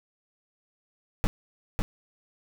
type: noise with echo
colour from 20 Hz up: brown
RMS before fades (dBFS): -22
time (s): 1.24-1.27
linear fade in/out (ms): 0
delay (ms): 550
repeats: 1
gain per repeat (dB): -3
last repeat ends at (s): 1.82
effects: none